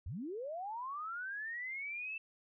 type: linear sweep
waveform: sine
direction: up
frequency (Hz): 61.74 to 2665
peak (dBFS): -39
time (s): 0.06-2.18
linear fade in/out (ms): 5
effects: none